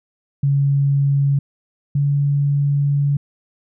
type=tone pair in turn; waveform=sine; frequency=140 / 142.36 Hz; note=C#3 / C#3; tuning=+18 / +46 cents; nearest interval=unison; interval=28 cents; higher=second; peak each=-13 / -14 dBFS; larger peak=first; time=0.43-1.39 / 1.95-3.17 s; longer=second; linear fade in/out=5 ms; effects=none